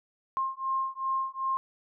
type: beating tone pair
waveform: sine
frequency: 1062 / 1064.6 Hz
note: C6 / C6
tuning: +25 / +30 cents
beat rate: 2.6 Hz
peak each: -31 dBFS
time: 0.37-1.57 s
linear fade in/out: 0 ms
effects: none